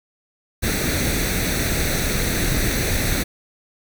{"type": "noise with comb filter", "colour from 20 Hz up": "pink", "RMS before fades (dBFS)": -21, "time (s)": [0.62, 3.24], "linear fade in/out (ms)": 20, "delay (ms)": 0.49, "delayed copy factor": 0.65, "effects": []}